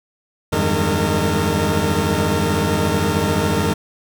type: tone cluster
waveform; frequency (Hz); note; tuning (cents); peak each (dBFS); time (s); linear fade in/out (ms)
20% pulse; 84.6 / 98.2 / 154.8 / 205.8 / 456.1; E2 / G2 / D#3 / G#3 / A#4; +45 / +4 / -9 / -16 / -38; -18; 0.52-3.74; 10
effects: none